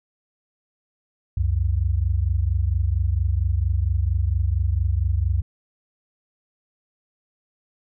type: tone pair together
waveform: sine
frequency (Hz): 66.63 / 91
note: C2 / F#2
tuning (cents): +32 / -28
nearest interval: perfect fourth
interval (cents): 540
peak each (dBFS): -21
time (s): 1.37-5.42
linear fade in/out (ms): 5
effects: none